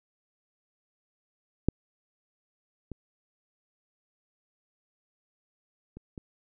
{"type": "clicks", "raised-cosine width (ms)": 3, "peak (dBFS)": [-9, -25, -30, -27], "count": 4, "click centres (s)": [1.686, 2.917, 5.97, 6.178], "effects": []}